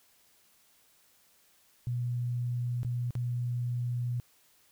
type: tone with dropouts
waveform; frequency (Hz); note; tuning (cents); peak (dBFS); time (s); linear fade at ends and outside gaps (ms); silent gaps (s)
sine; 121.7; B2; -25; -29; 1.87-4.2; 0; 2.832-2.848 / 3.107-3.153
effects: white hiss -65 dBFS RMS until 4.71 s